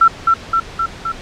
sine tone with echo, 1345 Hz, E6, 34 cents sharp, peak -5 dBFS, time 0.01-0.08 s, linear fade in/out 5 ms, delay 260 ms, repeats 4, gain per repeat -3 dB, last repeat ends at 1.12 s, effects pink hiss -33 dBFS RMS until 1.21 s + low-pass 5000 Hz 12 dB/octave

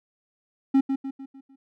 triangle tone with echo, 270.3 Hz, C#4, 44 cents flat, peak -13 dBFS, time 0.74-0.81 s, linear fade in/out 10 ms, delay 150 ms, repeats 5, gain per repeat -7 dB, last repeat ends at 1.56 s, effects none

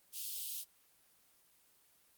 white high-pass noise, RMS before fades -42 dBFS, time 0.12-0.65 s, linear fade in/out 50 ms, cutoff 2900 Hz, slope 48 dB/octave, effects white hiss -69 dBFS RMS until 2.17 s + Opus 24 kbps

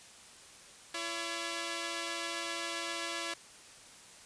5% pulse tone pair together, 337 / 564.2 Hz, E4 / C#5, +38 / +30 cents, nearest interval major sixth, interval 892 cents, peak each -26 / -28 dBFS, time 0.94-3.34 s, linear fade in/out 5 ms, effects white hiss -54 dBFS RMS until 4.25 s + resampled to 22050 Hz

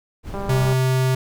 brown noise, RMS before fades -31 dBFS, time 0.23-0.73 s, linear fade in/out 50 ms
click train, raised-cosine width 1 ms, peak -17 dBFS, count 78, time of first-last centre 0.34-0.729 s, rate 198 Hz
square tone, 130 Hz, C3, 11 cents flat, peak -17 dBFS, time 0.49-1.15 s, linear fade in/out 5 ms
effects none

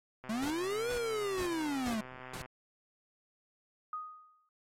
click train, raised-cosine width 0.5 ms, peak -32 dBFS, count 285, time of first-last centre 0.24-2.459 s, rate 128 Hz
square linear two-way sweep, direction up then down, 209.1 to 493.9 to 209.1 Hz, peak -33 dBFS, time 0.29-2.01 s, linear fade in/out 5 ms, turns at 0.91 s
pink noise bursts, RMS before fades -43 dBFS, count 5, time 0.42-2.42 s, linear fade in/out 5 ms, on 88 ms, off 390 ms
sine tone with exponential decay, 1244.5 Hz, D#6, in tune, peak -34 dBFS, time 3.93-4.49 s, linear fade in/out 2 ms, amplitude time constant 120 ms
effects low-pass 12000 Hz 12 dB/octave + AAC 64 kbps

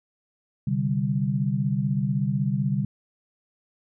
sine chord, C suspended second, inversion none, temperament equal, 130.81 / 146.83 / 196 Hz, C3 / D3 / G3, 0 / 0 / 0 cents, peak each -26 dBFS, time 0.67-2.85 s, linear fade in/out 5 ms, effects none

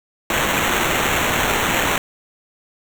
white noise with sample-and-hold, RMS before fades -19 dBFS, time 0.3-1.98 s, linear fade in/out 2 ms, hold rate 4900 Hz, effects none

